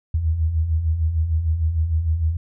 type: beating tone pair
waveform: sine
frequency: 75.2 / 81.8 Hz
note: D2 / E2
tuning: +42 / -13 cents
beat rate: 6.6 Hz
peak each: -26 / -18 dBFS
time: 0.14-2.37 s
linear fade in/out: 5 ms
effects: none